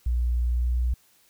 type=tone with pitch glide; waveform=sine; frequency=60.1 to 61.08 Hz; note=B1 to B1; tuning=-46 to -18 cents; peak=-21 dBFS; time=0.06-0.94 s; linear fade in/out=5 ms; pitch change=+28 cents; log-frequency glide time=0.48-0.79 s; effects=white hiss -61 dBFS RMS until 1.29 s